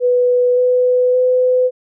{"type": "tone with pitch steps", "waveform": "sine", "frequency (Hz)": [493.9, 499.4, 504.9], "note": ["B4", "B4", "B4"], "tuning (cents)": [0, 19, 38], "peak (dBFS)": -10, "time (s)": [0, 1.71], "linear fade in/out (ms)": 50, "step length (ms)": 570, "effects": []}